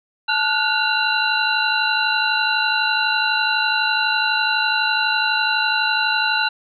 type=tone cluster; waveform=sine; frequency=870 / 1434 / 1486 / 2771 / 3995 Hz; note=A5 / F6 / F#6 / F7 / B7; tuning=-20 / +45 / +7 / -14 / +19 cents; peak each=-23 dBFS; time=0.28-6.49 s; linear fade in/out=10 ms; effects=none